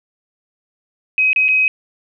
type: tone with dropouts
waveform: sine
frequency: 2531 Hz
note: D#7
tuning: 29 cents sharp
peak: -11 dBFS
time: 1.18-1.68 s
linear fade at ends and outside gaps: 1 ms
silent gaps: 1.331-1.361 / 1.483-1.487 s
effects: none